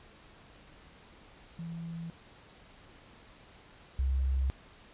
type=tone pair in turn; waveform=sine; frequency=167 / 66.27 Hz; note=E3 / C2; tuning=+23 / +23 cents; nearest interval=octave + major third; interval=1600 cents; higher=first; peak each=-37 / -26 dBFS; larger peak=second; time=1.59-2.1 / 3.99-4.5 s; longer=neither; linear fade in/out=0 ms; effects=pink hiss -56 dBFS RMS until 4.93 s + resampled to 8000 Hz